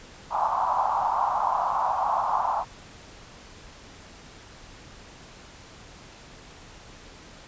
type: band-pass noise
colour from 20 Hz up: pink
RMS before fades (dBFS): -25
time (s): 0.3-2.65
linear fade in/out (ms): 50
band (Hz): 750 to 1100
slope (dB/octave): 48
effects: pink hiss -47 dBFS RMS until 7.47 s + resampled to 16000 Hz